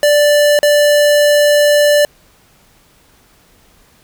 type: tone with dropouts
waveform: square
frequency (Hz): 587.3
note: D5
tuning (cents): 0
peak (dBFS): -8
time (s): 0.03-2.05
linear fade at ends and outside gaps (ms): 1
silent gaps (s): 0.59-0.63
effects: pink hiss -50 dBFS RMS until 4.03 s